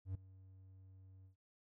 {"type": "tone with ADSR envelope", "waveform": "triangle", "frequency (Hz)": 94.6, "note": "F#2", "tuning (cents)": 39, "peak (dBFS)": -35, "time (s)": [0.05, 1.36], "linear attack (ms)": 100, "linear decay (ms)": 4, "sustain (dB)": -20, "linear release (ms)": 110, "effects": []}